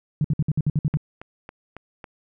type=tone bursts; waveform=sine; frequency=150.2 Hz; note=D3; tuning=39 cents sharp; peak=-17 dBFS; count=9; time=0.21-0.972 s; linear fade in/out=2 ms; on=34 ms; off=57 ms
type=click train; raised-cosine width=0.5 ms; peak=-22 dBFS; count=5; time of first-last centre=0.94-2.042 s; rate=3.63 Hz
effects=none